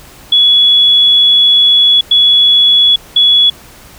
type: tone bursts at uneven times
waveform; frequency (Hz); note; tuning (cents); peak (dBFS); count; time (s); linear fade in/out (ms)
sine; 3387; G#7; +33; -4; 3; 0.32-2.01 / 2.11-2.96 / 3.16-3.5; 5
effects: pink hiss -37 dBFS RMS until 3.98 s